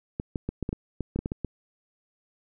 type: clicks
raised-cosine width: 3 ms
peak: -16 dBFS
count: 12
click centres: 0.199 / 0.358 / 0.49 / 0.627 / 0.691 / 0.729 / 1.007 / 1.16 / 1.19 / 1.259 / 1.319 / 1.447 s
effects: none